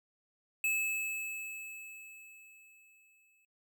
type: tone with exponential decay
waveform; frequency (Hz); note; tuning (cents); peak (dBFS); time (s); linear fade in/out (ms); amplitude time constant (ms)
square; 2602; E7; -23; -29; 0.64-3.45; 2; 610
effects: noise-tail reverb RT60 0.1 s tail -22 dB re dry